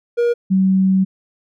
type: tone pair in turn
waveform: triangle / sine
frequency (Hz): 475.2 / 190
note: A#4 / F#3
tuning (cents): +33 / +46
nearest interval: octave + major third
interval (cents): 1587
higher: first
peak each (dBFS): -11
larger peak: neither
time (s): 0.17-0.34 / 0.5-1.05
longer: second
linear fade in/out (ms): 20
effects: none